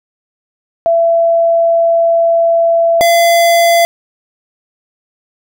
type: tone pair in turn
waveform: sine / square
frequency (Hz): 670 / 680.5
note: E5 / F5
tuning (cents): +28 / -45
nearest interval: unison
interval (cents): 27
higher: second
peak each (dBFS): -7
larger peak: neither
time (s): 0.86-3.01 / 3.01-3.85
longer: first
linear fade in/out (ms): 0
effects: none

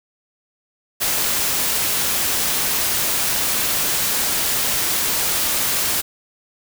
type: noise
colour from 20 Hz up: white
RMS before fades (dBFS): -20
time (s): 1-6.02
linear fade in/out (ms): 20
effects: none

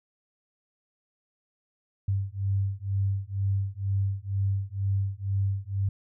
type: beating tone pair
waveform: sine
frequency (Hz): 97.2 / 99.3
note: G2 / G2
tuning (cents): -14 / +23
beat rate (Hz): 2.1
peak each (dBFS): -28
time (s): 2.08-5.89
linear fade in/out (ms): 5
effects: none

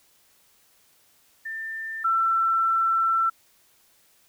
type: tone pair in turn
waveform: sine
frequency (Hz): 1790 / 1341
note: A6 / E6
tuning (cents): +29 / +29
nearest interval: perfect fourth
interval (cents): 500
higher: first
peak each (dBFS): -30 / -19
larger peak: second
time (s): 1.45-2.04 / 2.04-3.3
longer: second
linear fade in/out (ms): 10
effects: white hiss -61 dBFS RMS until 4.28 s

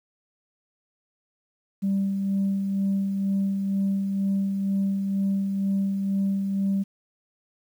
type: tone with tremolo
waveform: sine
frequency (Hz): 196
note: G3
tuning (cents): 0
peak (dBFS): -19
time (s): 1.82-6.84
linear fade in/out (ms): 20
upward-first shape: sine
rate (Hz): 2.1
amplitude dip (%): 40
effects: tanh soft clip ceiling -18 dBFS + 9-bit

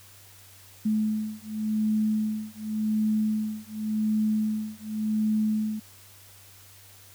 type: beating tone pair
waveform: sine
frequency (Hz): 215 / 215.89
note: A3 / A3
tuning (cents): -40 / -33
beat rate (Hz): 0.89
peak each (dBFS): -27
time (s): 0.85-5.8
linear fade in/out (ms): 10
effects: added 97 Hz sine -55 dBFS peak until 7.14 s + white hiss -52 dBFS RMS until 7.14 s

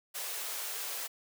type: high-pass noise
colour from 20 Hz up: white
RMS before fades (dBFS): -38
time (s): 0.14-1.08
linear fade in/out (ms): 20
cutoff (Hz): 390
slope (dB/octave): 48
effects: none

